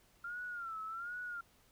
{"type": "tone with vibrato", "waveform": "sine", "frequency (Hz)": 1381, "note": "F6", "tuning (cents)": -20, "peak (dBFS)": -40, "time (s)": [0.24, 1.41], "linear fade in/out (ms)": 5, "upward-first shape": "sine", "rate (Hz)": 1.3, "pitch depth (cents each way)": 110, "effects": ["pink hiss -68 dBFS RMS until 1.71 s"]}